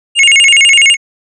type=tone with vibrato; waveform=square; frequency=2482 Hz; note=D#7; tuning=5 cents flat; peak=-4 dBFS; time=0.15-0.97 s; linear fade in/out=50 ms; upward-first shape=square; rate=12 Hz; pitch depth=220 cents each way; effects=resampled to 22050 Hz